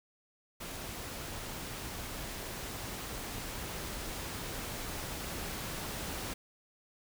pink noise with level ramp, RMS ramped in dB -42 to -39 dBFS, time 0.6-6.34 s, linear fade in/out 10 ms, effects none

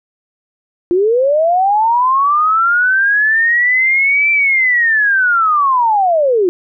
sine linear two-way sweep, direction up then down, 339.6 to 2349 to 339.6 Hz, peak -9 dBFS, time 0.91-6.49 s, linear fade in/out 0 ms, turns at 4.31 s, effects none

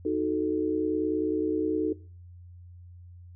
sine chord, D# diminished, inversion none, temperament equal, 311.1 / 370 / 440 Hz, D#4 / F#4 / A4, 0 / 0 / 0 cents, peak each -28 / -30 / -29 dBFS, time 0.05-1.93 s, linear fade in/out 5 ms, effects noise-tail reverb RT60 0.4 s tail -20 dB re dry + added 88 Hz sine -45 dBFS peak until 3.35 s

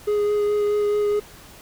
triangle tone with vibrato, 415.3 Hz, G#4, in tune, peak -16 dBFS, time 0.07-1.2 s, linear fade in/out 10 ms, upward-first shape sine, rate 4.7 Hz, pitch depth 11 cents each way, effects pink hiss -45 dBFS RMS until 1.61 s

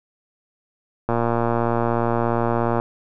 click train, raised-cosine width 1 ms, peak -7 dBFS, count 201, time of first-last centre 1.09-2.799 s, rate 117 Hz, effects none

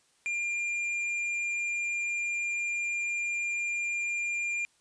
triangle tone with hard clipping, 2398 Hz, D7, 36 cents sharp, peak -30 dBFS, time 0.26-4.65 s, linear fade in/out 0 ms, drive 8 dB, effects white hiss -67 dBFS RMS until 4.8 s + resampled to 22050 Hz

